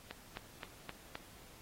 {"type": "click train", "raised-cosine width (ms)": 0.3, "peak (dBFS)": -26, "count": 5, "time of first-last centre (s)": [0.11, 1.154], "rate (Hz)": 3.83, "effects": ["pink hiss -58 dBFS RMS until 1.61 s", "AAC 48 kbps"]}